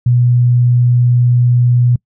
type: tone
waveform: sine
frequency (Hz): 122.3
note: B2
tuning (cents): -16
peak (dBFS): -7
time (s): 0.06-1.96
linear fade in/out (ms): 5
effects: noise-tail reverb RT60 0.1 s tail -26 dB re dry